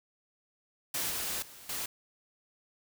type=noise with level steps; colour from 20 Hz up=white; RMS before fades=-33 / -35 / -51 / -36 dBFS; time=0.94-1.86 s; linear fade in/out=5 ms; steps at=1.1 / 1.42 / 1.69 s; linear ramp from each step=5 ms; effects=none